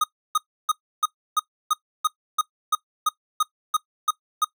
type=tone bursts; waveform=square; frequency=1244.5 Hz; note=D#6; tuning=in tune; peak=-18 dBFS; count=14; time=0.01-4.446 s; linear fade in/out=5 ms; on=29 ms; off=310 ms; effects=noise-tail reverb RT60 0.1 s tail -19 dB re dry